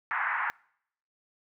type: band-pass noise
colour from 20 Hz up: white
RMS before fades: -30 dBFS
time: 0.11-0.5 s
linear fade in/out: 0 ms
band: 830 to 2000 Hz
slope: 48 dB/octave
effects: noise-tail reverb RT60 0.7 s tail -26 dB re dry